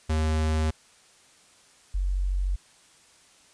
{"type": "tone pair in turn", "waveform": ["square", "sine"], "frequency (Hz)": [78.3, 46.66], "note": ["D#2", "F#1"], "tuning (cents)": [11, 15], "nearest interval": "major sixth", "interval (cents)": 896, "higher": "first", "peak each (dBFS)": -23, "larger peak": "neither", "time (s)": [[0.09, 0.71], [1.94, 2.56]], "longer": "neither", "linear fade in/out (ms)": 10, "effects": ["white hiss -57 dBFS RMS until 3.53 s", "resampled to 22050 Hz"]}